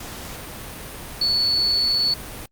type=tone in noise; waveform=sine; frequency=4435 Hz; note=C#8; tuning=in tune; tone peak=-17 dBFS; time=1.21-2.14 s; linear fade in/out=5 ms; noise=pink; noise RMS=-35 dBFS; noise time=0-2.46 s; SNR=+15 dB; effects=Opus 48 kbps